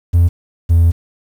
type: tone pair in turn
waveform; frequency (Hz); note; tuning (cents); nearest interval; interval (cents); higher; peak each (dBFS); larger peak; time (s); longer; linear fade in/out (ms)
triangle; 86 / 84.08; F2 / E2; -26 / +35; unison; 39; first; -4; neither; 0.13-0.29 / 0.69-0.92; second; 20
effects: tanh soft clip ceiling -2 dBFS + 7-bit